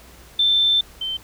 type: tone pair in turn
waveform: sine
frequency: 3551 / 3099 Hz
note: A7 / G7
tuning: +15 / -21 cents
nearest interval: major second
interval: 236 cents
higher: first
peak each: -14 / -23 dBFS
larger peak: first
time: 0.39-0.81 / 1.01-1.17 s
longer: first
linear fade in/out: 5 ms
effects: added 60 Hz sine -48 dBFS peak until 1.23 s + pink hiss -47 dBFS RMS until 1.23 s